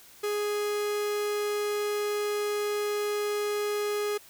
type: tone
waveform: 45% pulse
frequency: 415.3 Hz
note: G#4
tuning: in tune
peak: -27 dBFS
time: 0.23-4.18 s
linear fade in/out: 10 ms
effects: white hiss -53 dBFS RMS until 4.29 s